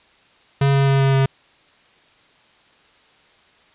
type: tone with pitch steps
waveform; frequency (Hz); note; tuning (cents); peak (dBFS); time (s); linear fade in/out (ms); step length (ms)
square; 138.59 / 137.71 / 136.84 / 135.97 / 135.11; C#3 / C#3 / C#3 / C#3 / C#3; 0 / -11 / -22 / -33 / -44; -14; 0.61-1.26; 5; 130
effects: white hiss -54 dBFS RMS until 3.74 s + resampled to 8000 Hz